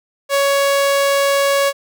sawtooth tone, 558 Hz, C#5, 11 cents sharp, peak -9 dBFS, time 0.29-1.73 s, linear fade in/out 50 ms, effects none

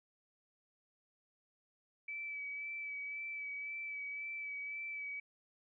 sine tone with vibrato, 2300 Hz, D7, 37 cents flat, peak -40 dBFS, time 2.08-5.2 s, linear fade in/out 5 ms, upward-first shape sine, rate 1.9 Hz, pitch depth 23 cents each way, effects none

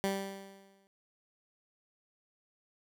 15% pulse tone with exponential decay, 195.5 Hz, G3, 4 cents flat, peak -22 dBFS, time 0.04-0.87 s, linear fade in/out 0 ms, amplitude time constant 180 ms, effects none

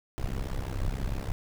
brown noise with amplitude modulation, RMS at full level -27 dBFS, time 0.18-1.32 s, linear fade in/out 0 ms, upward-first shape sine, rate 66.1 Hz, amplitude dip 95%, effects none

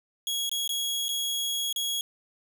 sawtooth tone with dropouts, 3322 Hz, G#7, in tune, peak -24 dBFS, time 0.27-2.01 s, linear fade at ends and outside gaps 1 ms, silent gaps 0.494-0.515 / 0.677-0.692 / 1.083-1.09 / 1.727-1.761 s, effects none

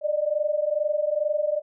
sine tone pair together, 587.3 / 609.6 Hz, D5 / D#5, 0 / -36 cents, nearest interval minor second, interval 64 cents, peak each -25 / -24 dBFS, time 0.01-1.62 s, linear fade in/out 50 ms, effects none

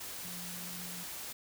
sine tone in noise, 177.2 Hz, F3, 25 cents sharp, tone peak -47 dBFS, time 0.24-1.04 s, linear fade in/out 10 ms, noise white, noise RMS -43 dBFS, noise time 0-1.33 s, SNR -7 dB, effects none

